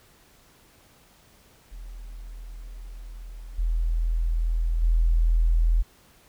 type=tone with level steps; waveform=sine; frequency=41.2 Hz; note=E1; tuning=in tune; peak=-36 / -21 / -17 dBFS; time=1.71-5.83 s; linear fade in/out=20 ms; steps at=3.58 / 4.82 s; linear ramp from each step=10 ms; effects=pink hiss -57 dBFS RMS until 6.28 s